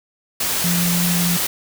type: tone in noise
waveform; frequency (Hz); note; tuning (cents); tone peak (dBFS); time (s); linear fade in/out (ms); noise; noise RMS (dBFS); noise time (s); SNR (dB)
sine; 174.61; F3; 0; -18; 0.64-1.37; 5; white; -21; 0.4-1.47; 0
effects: none